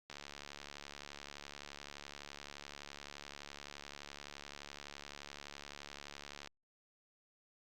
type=click train; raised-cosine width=0.2 ms; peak=-29 dBFS; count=458; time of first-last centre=0.1-6.474 s; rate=71.7 Hz; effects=Opus 48 kbps